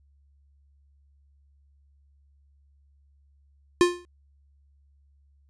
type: tone with exponential decay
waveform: square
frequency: 352.4 Hz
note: F4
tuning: 16 cents sharp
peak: -13 dBFS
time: 3.81-4.05 s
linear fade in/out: 0 ms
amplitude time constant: 52 ms
effects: added 70 Hz sine -58 dBFS peak until 5.49 s + resampled to 22050 Hz